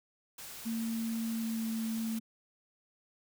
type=noise; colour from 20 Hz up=white; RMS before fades=-46 dBFS; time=0.38-2.19 s; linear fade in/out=5 ms
type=tone with pitch glide; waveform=sine; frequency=227.1 to 224.4 Hz; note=A#3 to A3; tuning=-45 to +34 cents; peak=-32 dBFS; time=0.65-2.2 s; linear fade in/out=20 ms; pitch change=-21 cents; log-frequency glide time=1.23-1.68 s
effects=none